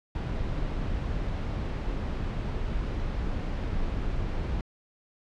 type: noise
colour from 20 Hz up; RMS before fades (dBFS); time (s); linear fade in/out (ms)
brown; -30; 0.15-4.61; 2
effects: low-pass 4000 Hz 12 dB/octave